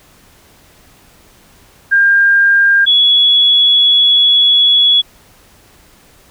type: tone pair in turn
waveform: sine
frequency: 1603 / 3377 Hz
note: G6 / G#7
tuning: +38 / +28 cents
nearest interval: octave + minor second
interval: 1290 cents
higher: second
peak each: -6 dBFS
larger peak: neither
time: 1.91-2.86 / 2.86-5.02 s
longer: second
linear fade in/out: 20 ms
effects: pink hiss -46 dBFS RMS until 6.3 s